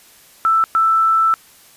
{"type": "tone bursts at uneven times", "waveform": "sine", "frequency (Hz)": 1324, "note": "E6", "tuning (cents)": 7, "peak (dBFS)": -11, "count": 2, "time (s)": [[0.45, 0.64], [0.75, 1.34]], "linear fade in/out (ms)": 0, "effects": ["white hiss -47 dBFS RMS until 1.76 s", "resampled to 32000 Hz"]}